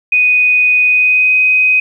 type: tone with pitch glide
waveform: sine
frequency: 2489 to 2511 Hz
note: D#7 to D#7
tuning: 0 to +15 cents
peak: -7 dBFS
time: 0.12-1.8 s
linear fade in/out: 5 ms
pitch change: +15 cents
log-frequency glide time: 0.85-1.35 s
effects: 8-bit